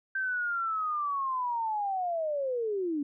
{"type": "linear sweep", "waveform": "sine", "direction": "down", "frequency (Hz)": [1568, 277.2], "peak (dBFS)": -28, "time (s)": [0.15, 3.03], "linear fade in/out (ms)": 5, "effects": []}